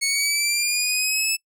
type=linear sweep; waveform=15% pulse; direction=up; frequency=2200 to 2625 Hz; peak=-13 dBFS; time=0.01-1.37 s; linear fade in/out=20 ms; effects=noise-tail reverb RT60 0.1 s tail -22 dB re dry